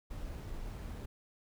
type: noise with sample-and-hold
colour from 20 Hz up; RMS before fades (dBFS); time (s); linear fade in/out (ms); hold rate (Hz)
brown; -42; 0.1-1.06; 10; 11025
effects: none